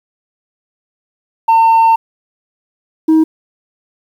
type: tone pair in turn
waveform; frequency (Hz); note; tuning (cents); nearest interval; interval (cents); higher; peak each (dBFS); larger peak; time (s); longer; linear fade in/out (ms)
sine; 905 / 317.3; A5 / D#4; +48 / +34; octave + tritone; 1814; first; -3; neither; 1.48-1.96 / 3.08-3.24; first; 10
effects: tanh soft clip ceiling -5 dBFS + 7-bit